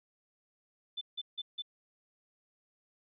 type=tone bursts; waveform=sine; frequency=3520 Hz; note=A7; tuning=in tune; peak=-35 dBFS; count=4; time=0.97-1.622 s; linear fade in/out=10 ms; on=43 ms; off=160 ms; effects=none